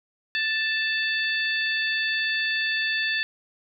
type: harmonic tone with a mistuned harmonic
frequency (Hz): 881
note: A5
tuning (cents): +2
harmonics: 2 / 3 / 4 / 5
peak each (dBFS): -25 / -29 / -31 / -33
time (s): 0.35-3.23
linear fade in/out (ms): 0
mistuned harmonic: 5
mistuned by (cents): +24
effects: none